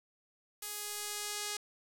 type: tone with band-pass filter sweep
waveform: sawtooth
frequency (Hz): 415.3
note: G#4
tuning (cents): 0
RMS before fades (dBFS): -40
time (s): 0.62-1.57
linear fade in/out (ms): 5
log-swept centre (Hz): 12000 to 6600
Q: 0.82
effects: 10-bit